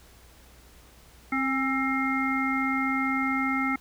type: harmonic tone with a mistuned harmonic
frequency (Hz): 265.6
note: C4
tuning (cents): +26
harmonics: 1 / 3 / 5 / 7 / 8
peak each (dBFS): -27 / -34 / -30 / -40 / -29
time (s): 1.32-3.76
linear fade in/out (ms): 5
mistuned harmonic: 3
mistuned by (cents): +33
effects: added 60 Hz sine -55 dBFS peak until 3.8 s + pink hiss -55 dBFS RMS until 3.8 s